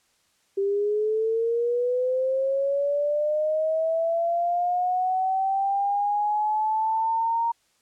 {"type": "linear sweep", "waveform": "sine", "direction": "up", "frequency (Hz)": [391.3, 932.3], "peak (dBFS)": -21, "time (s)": [0.57, 7.52], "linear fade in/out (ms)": 10, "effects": ["white hiss -66 dBFS RMS until 7.81 s", "low-pass 9000 Hz 12 dB/octave"]}